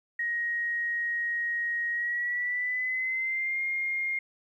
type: tone with pitch glide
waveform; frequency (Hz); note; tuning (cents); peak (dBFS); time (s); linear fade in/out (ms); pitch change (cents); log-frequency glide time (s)
sine; 1883 to 2126; A#6 to C7; +17 to +27; -27; 0.19-4.19; 5; +210; 1.9-3.61
effects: 11-bit